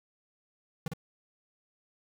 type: tone with echo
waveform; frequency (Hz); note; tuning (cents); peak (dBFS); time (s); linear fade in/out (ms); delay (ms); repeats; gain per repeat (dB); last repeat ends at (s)
square; 160.9; E3; -42; -31; 0.86-0.88; 2; 55; 1; -4; 0.935
effects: 10-bit